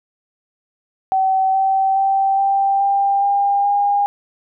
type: tone with pitch steps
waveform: sine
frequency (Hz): 764 / 771.5 / 779.2 / 786.8 / 794.6 / 802.4 / 810.4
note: G5 / G5 / G5 / G5 / G5 / G5 / G#5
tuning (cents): -45 / -28 / -11 / +6 / +23 / +40 / -43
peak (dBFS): -13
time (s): 1.12-4.06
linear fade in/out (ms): 0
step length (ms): 420
effects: none